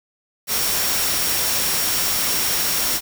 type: tone in noise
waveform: sine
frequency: 5570 Hz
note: F8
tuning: 5 cents flat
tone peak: -27 dBFS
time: 0.47-3.01 s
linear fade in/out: 50 ms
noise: white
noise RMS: -21 dBFS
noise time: 0.47-3.01 s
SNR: -9 dB
effects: none